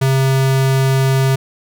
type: tone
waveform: square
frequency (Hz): 133.7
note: C3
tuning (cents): +38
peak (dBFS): -12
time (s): 0.01-1.36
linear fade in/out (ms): 10
effects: none